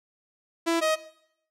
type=tone pair in turn; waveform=sawtooth; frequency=333.2 / 629 Hz; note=E4 / D#5; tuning=+19 / +19 cents; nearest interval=major seventh; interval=1100 cents; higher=second; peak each=-18 dBFS; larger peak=neither; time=0.66-0.81 / 0.81-0.96 s; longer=neither; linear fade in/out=20 ms; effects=noise-tail reverb RT60 0.7 s tail -17 dB re dry + low-pass 10000 Hz 12 dB/octave